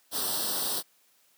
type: noise with comb filter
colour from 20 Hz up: white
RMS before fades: -30 dBFS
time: 0.11-0.83 s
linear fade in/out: 50 ms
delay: 0.22 ms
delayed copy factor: +0.85
effects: white hiss -65 dBFS RMS until 1.37 s + high-pass 200 Hz 12 dB/octave